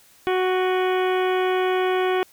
harmonic tone with a mistuned harmonic, 370.3 Hz, F#4, 1 cent sharp, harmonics 1 / 2 / 3 / 4 / 5 / 6 / 7 / 8 / 9, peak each -20 / -26 / -30 / -32 / -34 / -36 / -37 / -38 / -39 dBFS, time 0.27-2.23 s, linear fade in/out 0 ms, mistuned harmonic 7, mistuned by -79 cents, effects white hiss -54 dBFS RMS until 2.32 s

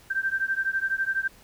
sine beating tone pair, 1563 / 1575 Hz, G6 / G6, -6 / +8 cents, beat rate 12 Hz, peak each -27 dBFS, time 0.1-1.28 s, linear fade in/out 10 ms, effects pink hiss -54 dBFS RMS until 1.43 s

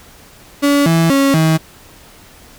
35% pulse tone with pitch steps, 285 / 164.9 / 275.4 / 159.6 Hz, C#4 / E3 / C#4 / D#3, +48 / +1 / -11 / +44 cents, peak -8 dBFS, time 0.62-1.58 s, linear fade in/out 20 ms, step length 240 ms, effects pink hiss -42 dBFS RMS until 2.58 s

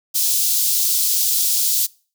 white high-pass noise, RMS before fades -18 dBFS, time 0.14-1.87 s, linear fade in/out 20 ms, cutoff 3900 Hz, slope 24 dB/octave, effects noise-tail reverb RT60 0.4 s tail -24 dB re dry

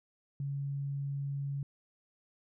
sine tone, 140 Hz, C#3, 18 cents sharp, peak -33 dBFS, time 0.4-1.63 s, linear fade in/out 2 ms, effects none

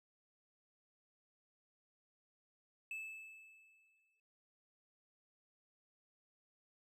triangle tone with exponential decay, 2620 Hz, E7, 11 cents flat, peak -39 dBFS, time 2.91-4.2 s, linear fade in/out 2 ms, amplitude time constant 280 ms, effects none

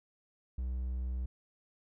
triangle tone, 62.8 Hz, B1, 30 cents sharp, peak -31 dBFS, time 0.58-1.26 s, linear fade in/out 5 ms, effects none

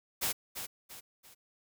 white noise with echo, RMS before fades -32 dBFS, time 0.21-0.33 s, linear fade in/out 20 ms, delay 340 ms, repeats 3, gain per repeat -8 dB, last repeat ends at 1.35 s, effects none

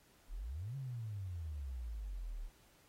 sine exponential two-way sweep, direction up then down, 32.76 to 140 to 34.45 Hz, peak -40 dBFS, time 0.28-2.5 s, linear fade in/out 50 ms, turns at 0.76 s, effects pink hiss -68 dBFS RMS until 2.88 s + AAC 48 kbps

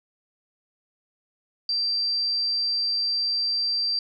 sine tone, 4699 Hz, D8, in tune, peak -22 dBFS, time 1.69-3.99 s, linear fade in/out 2 ms, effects none

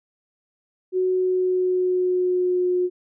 sine tone with pitch glide, 370 to 360.9 Hz, F#4 to F#4, 0 to -43 cents, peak -18 dBFS, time 0.92-2.9 s, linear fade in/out 50 ms, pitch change -43 cents, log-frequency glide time 1.1-2.68 s, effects none

